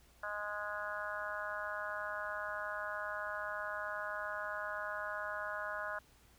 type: harmonic tone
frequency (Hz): 207.7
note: G#3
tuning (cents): 0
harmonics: 3 / 4 / 5 / 6 / 7 / 8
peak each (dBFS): -44 / -51 / -45 / -46 / -42 / -46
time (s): 0.23-5.99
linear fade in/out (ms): 5
effects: added 60 Hz sine -66 dBFS peak until 6.38 s + pink hiss -66 dBFS RMS until 6.38 s